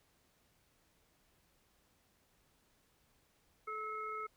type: harmonic tone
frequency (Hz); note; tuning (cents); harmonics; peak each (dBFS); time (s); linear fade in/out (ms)
432.3; A4; -31; 1 / 3 / 5; -47 / -40 / -49; 3.67-4.27; 10
effects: pink hiss -73 dBFS RMS until 4.36 s